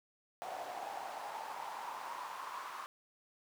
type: noise with high-pass filter sweep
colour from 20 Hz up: brown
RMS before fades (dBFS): -44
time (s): 0.42-2.86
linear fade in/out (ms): 0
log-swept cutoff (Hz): 720 to 1100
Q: 5.2
effects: none